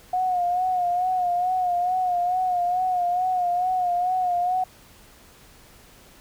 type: tone with vibrato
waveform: sine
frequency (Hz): 723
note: F#5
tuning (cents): -40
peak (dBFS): -20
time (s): 0.13-4.64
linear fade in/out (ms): 5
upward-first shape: sine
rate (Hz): 2.3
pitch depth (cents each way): 49
effects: pink hiss -51 dBFS RMS until 6.2 s